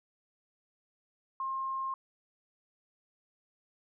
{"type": "tone", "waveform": "sine", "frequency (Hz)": 1065, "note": "C6", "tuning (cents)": 30, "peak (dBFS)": -32, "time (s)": [1.4, 1.94], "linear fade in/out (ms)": 2, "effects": []}